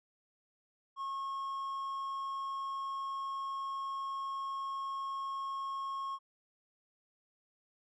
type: tone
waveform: triangle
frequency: 1088 Hz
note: C#6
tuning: 33 cents flat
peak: -34 dBFS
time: 0.96-6.19 s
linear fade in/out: 50 ms
effects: resampled to 22050 Hz